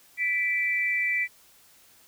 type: tone pair together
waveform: sine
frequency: 1975.5 / 2333 Hz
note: B6 / D7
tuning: 0 / -12 cents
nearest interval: minor third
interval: 288 cents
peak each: -26 / -26 dBFS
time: 0.17-1.28 s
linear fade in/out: 50 ms
effects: white hiss -57 dBFS RMS until 2.07 s